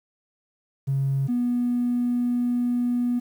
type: tone pair in turn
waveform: triangle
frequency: 136.6 / 243.4 Hz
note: C#3 / B3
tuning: -25 / -25 cents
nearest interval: minor seventh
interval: 1000 cents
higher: second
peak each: -17 dBFS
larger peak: neither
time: 0.87-1.28 / 1.28-3.2 s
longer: second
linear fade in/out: 20 ms
effects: tanh soft clip ceiling -18 dBFS + 9-bit